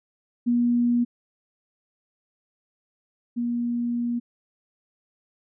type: tone pair in turn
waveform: sine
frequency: 240.1 / 238.6 Hz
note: B3 / A#3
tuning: -49 / +41 cents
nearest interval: unison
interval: 10 cents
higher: first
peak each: -18 / -23 dBFS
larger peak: first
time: 0.46-1.05 / 3.36-4.2 s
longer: second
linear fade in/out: 20 ms
effects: none